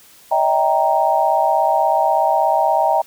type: chord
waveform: sine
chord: E half-diminished seventh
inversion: third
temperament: equal with one note detuned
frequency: 587.3 / 643.8 / 784 / 932.3 Hz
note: D5 / E5 / G5 / Bb5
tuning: 0 / -41 / 0 / 0 cents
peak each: -23 / -18 / -17 / -18 dBFS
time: 0.31-3.02 s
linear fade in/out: 10 ms
effects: white hiss -47 dBFS RMS until 3.06 s